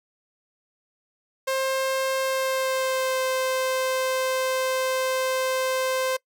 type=tone with pitch glide; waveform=sawtooth; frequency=530 to 520 Hz; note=C5 to C5; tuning=+22 to -11 cents; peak=-19 dBFS; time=1.47-6.17 s; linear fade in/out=10 ms; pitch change=-33 cents; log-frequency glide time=2.21-3.21 s; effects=noise-tail reverb RT60 0.1 s tail -23 dB re dry